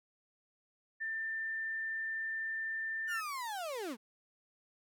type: tone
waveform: sine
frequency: 1788 Hz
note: A6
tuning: 27 cents sharp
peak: -35 dBFS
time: 1-3.21 s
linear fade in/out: 20 ms
type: linear sweep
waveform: 35% pulse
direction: down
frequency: 1486 to 201.1 Hz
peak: -36 dBFS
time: 3.07-3.97 s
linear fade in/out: 50 ms
effects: none